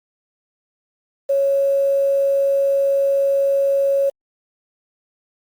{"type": "tone with quantisation", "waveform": "sine", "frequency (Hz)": 553, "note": "C#5", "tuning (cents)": -4, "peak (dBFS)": -14, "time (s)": [1.29, 4.1], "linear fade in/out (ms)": 10, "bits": 7, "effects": ["Opus 48 kbps"]}